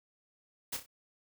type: noise with echo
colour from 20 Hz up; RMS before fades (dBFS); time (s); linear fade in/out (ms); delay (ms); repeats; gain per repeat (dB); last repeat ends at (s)
white; -36; 0.72-0.77; 10; 31; 3; -8; 0.863
effects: none